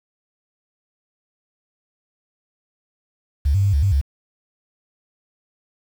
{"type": "tone with pitch steps", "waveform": "sine", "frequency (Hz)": [70.5, 98.3, 99.8, 71, 98.5, 69.5], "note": ["C#2", "G2", "G2", "C#2", "G2", "C#2"], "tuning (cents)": [30, 5, 32, 42, 9, 5], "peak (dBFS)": -14, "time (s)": [3.45, 4.014], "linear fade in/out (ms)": 10, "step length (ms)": 94, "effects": ["7-bit"]}